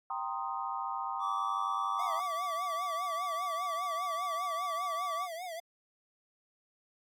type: chord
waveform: sine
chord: C minor seventh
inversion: second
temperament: equal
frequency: 784 / 932.3 / 1046.5 / 1244.5 Hz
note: G5 / Bb5 / C6 / Eb6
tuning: 0 / 0 / 0 / 0 cents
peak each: -39 dBFS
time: 0.1-2.2 s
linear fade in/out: 2 ms
type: tone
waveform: triangle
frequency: 1154 Hz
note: D6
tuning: 31 cents flat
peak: -31 dBFS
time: 1.19-5.28 s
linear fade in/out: 50 ms
type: tone with vibrato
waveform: square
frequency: 692 Hz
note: F5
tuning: 16 cents flat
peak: -39 dBFS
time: 1.99-5.6 s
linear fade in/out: 5 ms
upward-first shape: triangle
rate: 5 Hz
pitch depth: 150 cents each way
effects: AAC 64 kbps